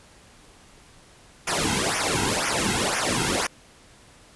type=noise with flanger; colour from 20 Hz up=pink; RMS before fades=-24 dBFS; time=1.47-3.47 s; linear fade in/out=5 ms; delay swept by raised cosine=0.24 to 1.74 ms; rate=2 Hz; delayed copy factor=-0.9; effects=pink hiss -52 dBFS RMS until 4.35 s + resampled to 24000 Hz